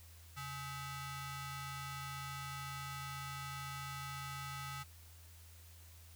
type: ring-modulated tone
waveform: sawtooth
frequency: 708 Hz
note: F5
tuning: 23 cents sharp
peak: -36 dBFS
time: 0.36-4.84 s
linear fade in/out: 20 ms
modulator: 571 Hz
effects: added 83 Hz sine -56 dBFS peak until 6.15 s + white hiss -62 dBFS RMS until 6.15 s